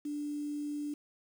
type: tone with quantisation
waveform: sine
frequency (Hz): 293.7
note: D4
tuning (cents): 0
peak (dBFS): -34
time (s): 0.05-0.94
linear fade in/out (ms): 5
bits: 9
effects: none